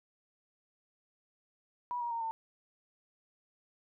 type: tone with pitch steps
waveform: sine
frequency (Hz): 975 / 949.4 / 924.5 / 900.3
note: B5 / A#5 / A#5 / A5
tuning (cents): -23 / +31 / -15 / +39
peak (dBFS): -33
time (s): 1.91-2.31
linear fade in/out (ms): 0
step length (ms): 100
effects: none